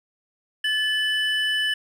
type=tone pair together; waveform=triangle; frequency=1733.8 / 2991 Hz; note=A6 / F#7; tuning=-26 / +18 cents; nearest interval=major sixth; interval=944 cents; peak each=-22 dBFS; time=0.64-1.74 s; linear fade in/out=5 ms; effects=none